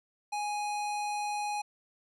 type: tone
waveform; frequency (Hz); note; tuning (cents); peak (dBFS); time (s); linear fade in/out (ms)
square; 830.6; G#5; 0; -32; 0.32-1.62; 10
effects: resampled to 24000 Hz